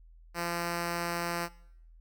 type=tone; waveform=5% pulse; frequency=171.6 Hz; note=F3; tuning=30 cents flat; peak=-20 dBFS; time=0.34-1.49 s; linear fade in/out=50 ms; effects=noise-tail reverb RT60 0.7 s tail -21 dB re dry + added 41 Hz sine -52 dBFS peak until 2 s